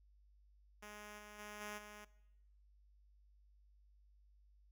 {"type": "tone with level steps", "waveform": "5% pulse", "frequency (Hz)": 208.9, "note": "G#3", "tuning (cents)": 10, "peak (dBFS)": [-40, -43, -38, -34, -42], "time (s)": [0.82, 2.05], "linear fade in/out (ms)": 10, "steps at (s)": [1.18, 1.38, 1.6, 1.77], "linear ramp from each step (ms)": 20, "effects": ["noise-tail reverb RT60 0.9 s tail -19 dB re dry", "added 50 Hz sine -65 dBFS peak until 4.71 s"]}